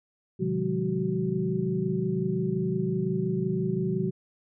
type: tone cluster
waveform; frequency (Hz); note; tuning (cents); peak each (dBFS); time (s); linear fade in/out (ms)
sine; 124.1 / 146.5 / 176.4 / 202.1 / 375.2; B2 / D3 / F3 / G#3 / F#4; +9 / -4 / +18 / -47 / +24; -34 / -33 / -29 / -32 / -30; 0.39-4.11; 20
effects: none